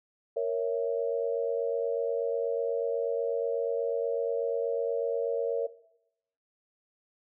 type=chord; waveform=sine; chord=A# diminished; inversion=none; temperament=equal; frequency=466.2 / 554.4 / 659.3 Hz; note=A#4 / C#5 / E5; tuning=0 / 0 / 0 cents; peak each=-29 / -31 / -35 dBFS; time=0.36-5.67 s; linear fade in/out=10 ms; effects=noise-tail reverb RT60 0.8 s tail -18 dB re dry